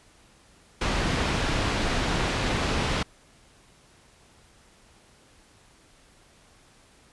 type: low-pass noise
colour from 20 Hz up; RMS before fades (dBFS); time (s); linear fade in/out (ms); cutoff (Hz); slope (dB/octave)
pink; -26; 0.81-3.03; 5; 4400; 12
effects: pink hiss -57 dBFS RMS until 7.12 s + resampled to 24000 Hz